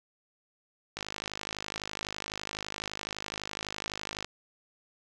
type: click train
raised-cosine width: 0.2 ms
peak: -17 dBFS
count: 171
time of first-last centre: 0.97-4.246 s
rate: 51.9 Hz
effects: none